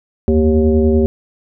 sine tone with frequency modulation, 231.9 Hz, A#3, 9 cents flat, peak -9 dBFS, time 0.28-1.06 s, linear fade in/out 0 ms, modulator 158 Hz, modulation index 1.4, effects none

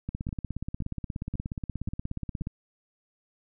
two click trains, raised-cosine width 5 ms, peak -22 / -20 dBFS, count 5 / 41, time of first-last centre 0.29-2.418 / 0.09-2.471 s, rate 1.88 / 16.8 Hz, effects none

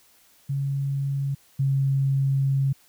sine tone pair in turn, 138.59 / 136.45 Hz, C#3 / C#3, 0 / -27 cents, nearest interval unison, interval 27 cents, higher first, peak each -23 / -19 dBFS, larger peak second, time 0.49-1.35 / 1.59-2.73 s, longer second, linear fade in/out 10 ms, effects white hiss -58 dBFS RMS until 2.88 s

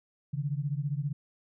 sine beating tone pair, 138.59 / 153.59 Hz, C#3 / D#3, 0 / -22 cents, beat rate 15 Hz, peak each -31 / -33 dBFS, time 0.33-1.13 s, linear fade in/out 10 ms, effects none

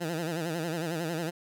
15% pulse tone with vibrato, 164.81 Hz, E3, in tune, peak -24 dBFS, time 0-1.31 s, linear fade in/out 20 ms, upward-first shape sine, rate 11 Hz, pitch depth 110 cents each way, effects none

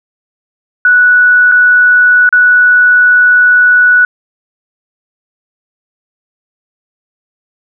sine tone with dropouts, 1475 Hz, F#6, 6 cents flat, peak -3 dBFS, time 0.85-4.05 s, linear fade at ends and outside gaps 2 ms, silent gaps 1.516-1.52 / 2.291-2.326 s, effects none

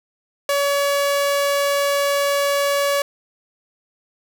sawtooth tone, 566 Hz, C#5, 36 cents sharp, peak -13 dBFS, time 0.49-3.02 s, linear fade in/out 2 ms, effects none

